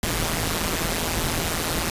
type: noise with amplitude modulation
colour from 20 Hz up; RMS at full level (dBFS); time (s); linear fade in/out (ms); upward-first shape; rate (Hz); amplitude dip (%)
pink; -21; 0.03-1.9; 2; sine; 165; 85
effects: resampled to 32000 Hz